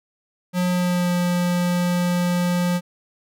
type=tone with pitch glide; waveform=square; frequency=179.8 to 176.81 Hz; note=F#3 to F3; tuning=-49 to +22 cents; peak=-19 dBFS; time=0.53-2.81 s; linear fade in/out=50 ms; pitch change=-29 cents; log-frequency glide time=0.68-1.12 s; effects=none